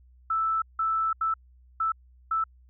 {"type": "tone bursts at uneven times", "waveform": "sine", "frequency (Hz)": 1318.5, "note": "E6", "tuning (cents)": 0, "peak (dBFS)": -23, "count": 5, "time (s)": [[0.3, 0.62], [0.79, 1.13], [1.21, 1.34], [1.8, 1.92], [2.31, 2.44]], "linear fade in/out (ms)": 5, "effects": ["added 62 Hz sine -53 dBFS peak until 2.69 s"]}